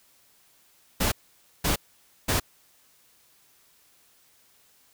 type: noise bursts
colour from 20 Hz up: pink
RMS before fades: -24 dBFS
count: 3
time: 1-2.4 s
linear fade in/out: 10 ms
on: 120 ms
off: 520 ms
effects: white hiss -61 dBFS RMS until 4.93 s